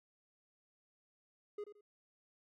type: tone with echo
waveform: triangle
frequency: 414.2 Hz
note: G#4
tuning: 5 cents flat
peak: -38 dBFS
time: 1.58-1.64 s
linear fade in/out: 5 ms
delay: 85 ms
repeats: 2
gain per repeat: -11 dB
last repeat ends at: 1.81 s
effects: none